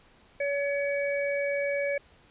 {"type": "harmonic tone", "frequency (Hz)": 566, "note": "C#5", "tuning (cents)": 36, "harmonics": [1, 3, 4], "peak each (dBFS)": [-27, -37, -33], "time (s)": [0.4, 1.98], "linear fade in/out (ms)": 5, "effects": ["pink hiss -59 dBFS RMS until 2.3 s", "resampled to 8000 Hz"]}